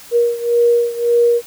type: beating tone pair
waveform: sine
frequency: 473.4 / 475.2 Hz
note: A#4 / A#4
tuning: +27 / +33 cents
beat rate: 1.8 Hz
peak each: -13 / -16 dBFS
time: 0.11-1.42 s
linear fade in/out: 50 ms
effects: white hiss -39 dBFS RMS until 1.46 s